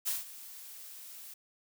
blue noise with ADSR envelope, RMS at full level -31 dBFS, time 0.05-1.34 s, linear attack 29 ms, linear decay 160 ms, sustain -17 dB, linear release 5 ms, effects none

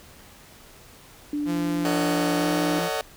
sine tone with pitch glide, 293.7 to 299.4 Hz, D4 to D4, 0 to +33 cents, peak -24 dBFS, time 1.33-2.79 s, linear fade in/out 2 ms, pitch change +33 cents, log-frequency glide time 2.4-2.46 s
sawtooth tone, 171.5 Hz, F3, 31 cents flat, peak -24 dBFS, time 1.45-2.9 s, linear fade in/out 50 ms
sawtooth chord, D# half-diminished seventh, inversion second, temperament just, 448 / 560 / 622.3 / 746.7 Hz, A4 / C#5 / D#5 / F#5, +31 / +18 / 0 / +16 cents, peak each -27 dBFS, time 1.85-3.01 s, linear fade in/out 0 ms
effects pink hiss -49 dBFS RMS until 3.16 s

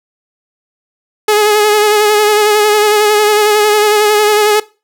sawtooth tone with vibrato, 421.3 Hz, G#4, 25 cents sharp, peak -3 dBFS, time 1.28-4.6 s, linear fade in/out 5 ms, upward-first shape sine, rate 11 Hz, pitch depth 30 cents each way, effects noise-tail reverb RT60 0.3 s tail -20 dB re dry

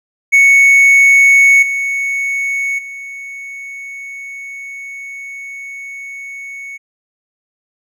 triangle tone with level steps, 2217 Hz, C#7, in tune, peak -3 / -13 / -24 dBFS, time 0.32-6.78 s, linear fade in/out 20 ms, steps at 1.62 / 2.78 s, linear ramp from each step 10 ms, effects none

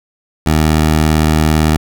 15% pulse tone, 77.8 Hz, D#2, in tune, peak -3 dBFS, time 0.46-1.77 s, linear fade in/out 5 ms, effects none

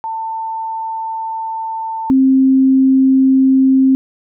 sine tone pair in turn, 894 / 264.9 Hz, A5 / C4, +27 / +22 cents, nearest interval octave + major sixth, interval 2105 cents, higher first, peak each -19 / -7 dBFS, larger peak second, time 0.04-2.1 / 2.1-3.95 s, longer first, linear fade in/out 0 ms, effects none

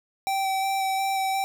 square tone with vibrato, 774 Hz, G5, 22 cents flat, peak -24 dBFS, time 0.27-1.44 s, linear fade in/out 0 ms, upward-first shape square, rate 2.8 Hz, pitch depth 10 cents each way, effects none

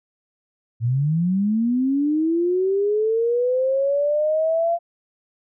sine linear sweep, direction up, 110.6 to 689 Hz, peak -17 dBFS, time 0.8-4.79 s, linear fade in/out 50 ms, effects none

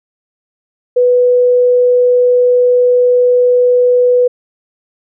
sine tone, 493.9 Hz, B4, in tune, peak -6 dBFS, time 0.96-4.28 s, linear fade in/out 10 ms, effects none

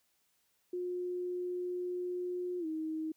sine tone with pitch glide, 358.5 to 315.7 Hz, F4 to D#4, +45 to +25 cents, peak -34 dBFS, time 0.73-3.12 s, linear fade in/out 5 ms, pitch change -220 cents, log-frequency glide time 2.59-2.66 s, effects white hiss -75 dBFS RMS until 3.16 s

